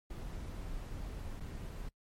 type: noise with dropouts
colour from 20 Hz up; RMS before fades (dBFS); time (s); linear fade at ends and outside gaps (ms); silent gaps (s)
brown; -42; 0.1-1.89; 5; 1.399-1.404
effects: noise-tail reverb RT60 0.1 s tail -24 dB re dry + MP3 64 kbps